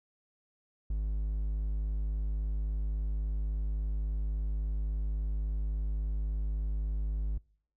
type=tone; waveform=triangle; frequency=51.8 Hz; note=G#1; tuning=4 cents flat; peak=-27 dBFS; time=0.9-7.38 s; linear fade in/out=5 ms; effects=noise-tail reverb RT60 0.6 s tail -26 dB re dry